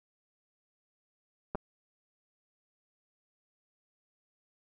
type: clicks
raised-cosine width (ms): 1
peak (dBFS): -21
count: 2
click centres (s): 1.549 / 1.554
effects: none